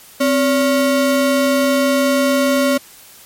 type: ring-modulated tone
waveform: square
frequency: 415.3 Hz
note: G#4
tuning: in tune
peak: -10 dBFS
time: 0.2-2.78 s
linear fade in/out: 10 ms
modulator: 154 Hz
effects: white hiss -42 dBFS RMS until 3.25 s + MP3 64 kbps